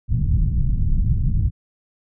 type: low-pass noise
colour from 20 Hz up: pink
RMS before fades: -18 dBFS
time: 0.08-1.51 s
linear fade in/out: 50 ms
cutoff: 150 Hz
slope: 24 dB/octave
effects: none